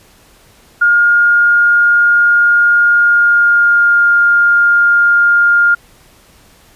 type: tone with pitch glide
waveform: sine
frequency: 1419 to 1408.4 Hz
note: F6 to F6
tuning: +27 to +14 cents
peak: -6 dBFS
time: 0.81-5.75 s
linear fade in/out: 10 ms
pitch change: -13 cents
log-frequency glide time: 2.94-4.11 s
effects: pink hiss -46 dBFS RMS until 6.75 s + resampled to 32000 Hz